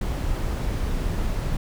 brown noise, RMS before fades -25 dBFS, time 0.01-1.57 s, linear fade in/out 5 ms, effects none

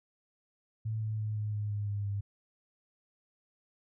sine tone with pitch steps, 110 / 108.61 / 107.24 / 105.89 / 104.55 / 103.23 / 101.92 / 100.64 Hz, A2 / A2 / A2 / G#2 / G#2 / G#2 / G#2 / G2, 0 / -22 / -44 / +34 / +12 / -10 / -32 / +46 cents, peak -31 dBFS, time 0.85-2.21 s, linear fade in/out 10 ms, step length 170 ms, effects none

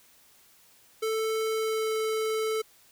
square tone with pitch glide, 441.1 to 438.3 Hz, A4 to A4, +4 to -7 cents, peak -27 dBFS, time 1.02-2.62 s, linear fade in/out 10 ms, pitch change -11 cents, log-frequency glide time 1.51-1.96 s, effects white hiss -59 dBFS RMS until 2.91 s

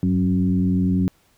sine tone with frequency modulation, 185 Hz, F#3, in tune, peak -16 dBFS, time 0.03-1.08 s, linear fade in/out 0 ms, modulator 89.6 Hz, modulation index 0.96, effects pink hiss -60 dBFS RMS until 1.37 s

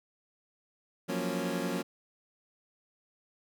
25% pulse chord, Gb major seventh, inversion third, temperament equal, 174.61 / 185 / 233.1 / 277.2 Hz, F3 / Gb3 / Bb3 / Db4, 0 / 0 / 0 / 0 cents, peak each -33 dBFS, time 1.08-1.83 s, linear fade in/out 20 ms, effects none

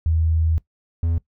sine / triangle tone pair in turn, 80.7 / 83.4 Hz, E2 / E2, -36 / +21 cents, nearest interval minor second, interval 57 cents, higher second, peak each -16 dBFS, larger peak neither, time 0.06-0.58 / 1.03-1.18 s, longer first, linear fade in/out 0 ms, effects noise-tail reverb RT60 0.1 s tail -19 dB re dry

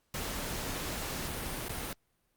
pink noise with dropouts, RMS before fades -37 dBFS, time 0.14-1.93 s, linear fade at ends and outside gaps 2 ms, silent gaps 1.684-1.693 s, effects pink hiss -75 dBFS RMS until 2.36 s + Opus 48 kbps

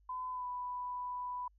sine tone with pitch glide, 1012 to 990.6 Hz, B5 to B5, +42 to +5 cents, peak -37 dBFS, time 0.09-1.48 s, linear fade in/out 5 ms, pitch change -37 cents, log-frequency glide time 0.31-0.46 s, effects added 50 Hz sine -64 dBFS peak until 1.58 s

